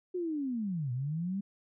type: linear two-way sweep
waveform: sine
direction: down then up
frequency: 370 to 119.2 to 202.7 Hz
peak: -31 dBFS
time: 0.14-1.41 s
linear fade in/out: 10 ms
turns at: 0.92 s
effects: none